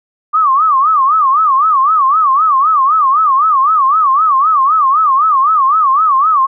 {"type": "tone with vibrato", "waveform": "sine", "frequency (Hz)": 1170, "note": "D6", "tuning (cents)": -7, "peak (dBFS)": -7, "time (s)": [0.33, 6.47], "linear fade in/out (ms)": 20, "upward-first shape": "sine", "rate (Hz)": 3.9, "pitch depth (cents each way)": 190, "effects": []}